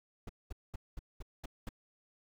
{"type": "noise bursts", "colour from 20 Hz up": "brown", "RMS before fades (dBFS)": -40, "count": 7, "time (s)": [0.27, 1.691], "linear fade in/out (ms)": 5, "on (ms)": 23, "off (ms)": 210, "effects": []}